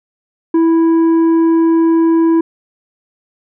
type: tone with tanh clipping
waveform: sine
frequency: 328.9 Hz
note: E4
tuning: 4 cents flat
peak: -9 dBFS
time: 0.54-2.41 s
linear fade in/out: 5 ms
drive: 6 dB
effects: none